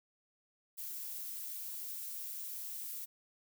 violet noise, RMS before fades -43 dBFS, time 0.77-3.06 s, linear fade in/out 20 ms, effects none

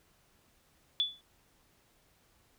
sine tone with exponential decay, 3450 Hz, A7, 35 cents flat, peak -23 dBFS, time 1-1.21 s, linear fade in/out 0 ms, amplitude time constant 45 ms, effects pink hiss -68 dBFS RMS until 2.58 s

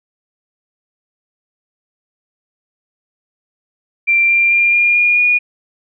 sine tone with pitch steps, 2362 / 2378 / 2395 / 2412 / 2428 / 2445 Hz, D7 / D7 / D7 / D7 / D#7 / D#7, +9 / +21 / +33 / +46 / -43 / -31 cents, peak -9 dBFS, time 4.07-5.39 s, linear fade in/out 20 ms, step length 220 ms, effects none

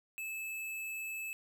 square tone, 2611 Hz, E7, 17 cents flat, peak -39 dBFS, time 0.18-1.33 s, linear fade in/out 0 ms, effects none

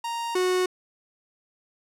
45% pulse tone pair in turn, 932.3 / 366.9 Hz, A#5 / F#4, 0 / -15 cents, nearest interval octave + major third, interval 1615 cents, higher first, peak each -28 / -21 dBFS, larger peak second, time 0.04-0.35 / 0.35-0.66 s, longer neither, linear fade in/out 5 ms, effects low-pass 11000 Hz 12 dB/octave

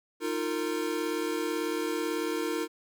square chord, Eb suspended second, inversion none, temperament equal with one note detuned, 311.1 / 349.2 / 457.6 Hz, Eb4 / F4 / Bb4, 0 / 0 / -32 cents, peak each -34 dBFS, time 0.2-2.68 s, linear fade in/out 50 ms, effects none

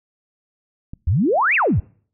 click, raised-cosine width 5 ms, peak -20 dBFS, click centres 0.935 s
sine exponential two-way sweep, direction up then down, 70.3 to 2783 to 70.3 Hz, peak -14 dBFS, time 1.07-1.8 s, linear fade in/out 5 ms, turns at 1.55 s
effects noise-tail reverb RT60 0.5 s tail -25 dB re dry

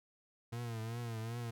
40% pulse tone with vibrato, 115.3 Hz, A#2, 19 cents flat, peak -38 dBFS, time 0.52-1.51 s, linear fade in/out 10 ms, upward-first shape triangle, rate 2.6 Hz, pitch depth 88 cents each way, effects none

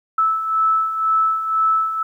sine beating tone pair, 1308 / 1310 Hz, E6 / E6, -14 / -11 cents, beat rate 2 Hz, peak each -23 / -16 dBFS, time 0.18-2.03 s, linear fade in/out 5 ms, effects 9-bit

